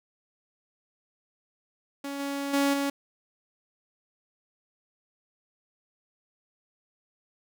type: tone with level steps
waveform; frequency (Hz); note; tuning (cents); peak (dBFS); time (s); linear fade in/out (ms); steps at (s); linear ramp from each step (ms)
sawtooth; 280; C#4; +18; -29 / -26 / -18 / -22; 2.04-2.9; 5; 2.19 / 2.53 / 2.73; 10
effects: none